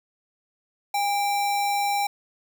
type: tone with sample-and-hold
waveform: sine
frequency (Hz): 812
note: G#5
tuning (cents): -39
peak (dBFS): -21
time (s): 0.94-2.07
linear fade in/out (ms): 5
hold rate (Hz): 3150
effects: none